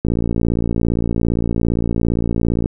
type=click train; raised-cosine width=3 ms; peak=-5 dBFS; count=151; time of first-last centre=0.05-2.659 s; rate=57.5 Hz; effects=none